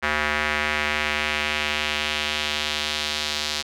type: tone with band-pass filter sweep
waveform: square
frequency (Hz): 75.3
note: D2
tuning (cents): +44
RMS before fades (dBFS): -25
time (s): 0.02-3.63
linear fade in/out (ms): 20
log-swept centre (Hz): 1800 to 4300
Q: 1.8
effects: none